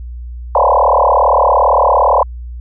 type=tone with frequency modulation; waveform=sine; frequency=780 Hz; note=G5; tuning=9 cents flat; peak=-7 dBFS; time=0.55-2.23 s; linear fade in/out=2 ms; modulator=37.6 Hz; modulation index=7; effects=added 60 Hz sine -24 dBFS peak until 2.6 s